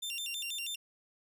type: tone with vibrato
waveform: sawtooth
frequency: 3148 Hz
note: G7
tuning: 7 cents sharp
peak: -33 dBFS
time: 0.02-0.76 s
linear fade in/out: 10 ms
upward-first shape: square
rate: 6.2 Hz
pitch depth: 220 cents each way
effects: none